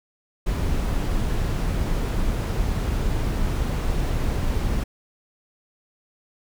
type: noise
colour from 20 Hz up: brown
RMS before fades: -23 dBFS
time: 0.46-4.84 s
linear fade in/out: 10 ms
effects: none